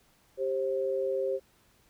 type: tone pair together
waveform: sine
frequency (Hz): 392 / 531.6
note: G4 / C5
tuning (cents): 0 / +27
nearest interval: perfect fourth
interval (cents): 527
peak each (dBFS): -31 / -29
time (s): 0.37-1.4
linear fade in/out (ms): 50
effects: pink hiss -65 dBFS RMS until 1.89 s